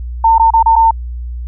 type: tone with dropouts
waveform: sine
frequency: 904 Hz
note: A5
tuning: 47 cents sharp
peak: -5 dBFS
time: 0.24-0.91 s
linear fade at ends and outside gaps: 5 ms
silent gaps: 0.382-0.396 / 0.505-0.536 / 0.628-0.659 / 0.756-0.762 s
effects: added 60 Hz sine -20 dBFS peak until 1.47 s